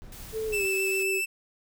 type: noise with tremolo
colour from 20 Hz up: brown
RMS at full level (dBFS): -43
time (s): 0.02-0.66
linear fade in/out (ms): 0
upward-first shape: triangle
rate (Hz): 5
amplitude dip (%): 30
type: noise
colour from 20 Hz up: white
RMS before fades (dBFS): -46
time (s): 0.12-1.03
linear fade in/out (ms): 2
type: tone with pitch glide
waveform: sine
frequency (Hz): 440 to 385.3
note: A4 to G4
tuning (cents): 0 to -30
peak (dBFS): -28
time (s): 0.32-1.22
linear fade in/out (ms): 50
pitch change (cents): -230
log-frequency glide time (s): 0.47-0.65
type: tone with vibrato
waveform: 45% pulse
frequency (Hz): 2637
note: E7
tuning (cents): 0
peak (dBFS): -26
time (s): 0.52-1.26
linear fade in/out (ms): 20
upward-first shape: triangle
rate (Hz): 7.4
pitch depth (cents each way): 16
effects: none